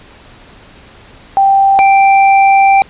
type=tone pair in turn; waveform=sine / square; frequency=784 / 784 Hz; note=G5 / G5; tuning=0 / 0 cents; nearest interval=unison; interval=0 cents; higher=neither; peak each=-5 dBFS; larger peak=neither; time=1.37-1.79 / 1.79-2.82 s; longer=second; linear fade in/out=0 ms; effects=pink hiss -39 dBFS RMS until 2.89 s + resampled to 8000 Hz